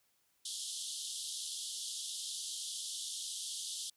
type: band-pass noise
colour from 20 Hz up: pink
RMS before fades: -42 dBFS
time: 0.45-3.9 s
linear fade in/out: 5 ms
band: 3100 to 11000 Hz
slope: 96 dB/octave
effects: white hiss -75 dBFS RMS until 3.96 s